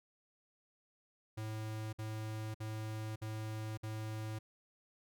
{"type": "tone bursts", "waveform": "square", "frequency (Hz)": 109, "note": "A2", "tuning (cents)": -16, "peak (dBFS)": -40, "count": 5, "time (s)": [1.37, 4.39], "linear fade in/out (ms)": 10, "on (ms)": 560, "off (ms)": 55, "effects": []}